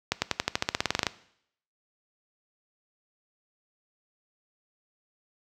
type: accelerating click train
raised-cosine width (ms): 0.2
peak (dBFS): -6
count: 16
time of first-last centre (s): 0.12-1.068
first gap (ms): 100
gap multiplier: 0.93
effects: noise-tail reverb RT60 0.7 s tail -18 dB re dry + high-pass 60 Hz 12 dB/octave